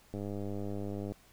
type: click train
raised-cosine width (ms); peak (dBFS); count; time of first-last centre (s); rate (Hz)
2; -26; 100; 0.14-1.12; 101
effects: pink hiss -62 dBFS RMS until 1.32 s